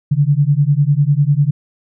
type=beating tone pair; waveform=sine; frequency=139.6 / 149.6 Hz; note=C#3 / D3; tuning=+13 / +32 cents; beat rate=10 Hz; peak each=-13 dBFS; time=0.11-1.51 s; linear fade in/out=10 ms; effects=none